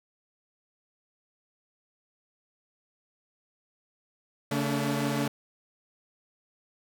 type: tone cluster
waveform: sawtooth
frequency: 140.4 / 222.7 / 287.2 Hz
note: C#3 / A3 / D4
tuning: +22 / +21 / -39 cents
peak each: -27 dBFS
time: 4.51-5.28 s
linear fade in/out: 5 ms
effects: none